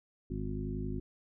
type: harmonic tone with a mistuned harmonic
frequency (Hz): 51.3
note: G#1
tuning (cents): -21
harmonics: 1 / 2 / 3 / 4 / 5 / 7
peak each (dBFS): -39 / -41 / -41 / -42 / -41 / -43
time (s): 0.3-1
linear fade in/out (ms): 5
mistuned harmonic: 1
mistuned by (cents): -43
effects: none